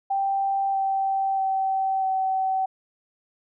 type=tone with pitch steps; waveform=sine; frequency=784 / 776.8 / 769.6 / 762.6 Hz; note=G5 / G5 / G5 / G5; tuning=0 / -16 / -32 / -48 cents; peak=-21 dBFS; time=0.1-2.66 s; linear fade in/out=10 ms; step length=640 ms; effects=none